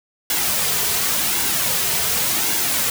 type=noise with flanger; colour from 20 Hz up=white; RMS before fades=-20 dBFS; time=0.3-2.9 s; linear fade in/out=2 ms; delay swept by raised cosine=1.6 to 3.7 ms; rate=0.9 Hz; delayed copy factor=-0.5; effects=none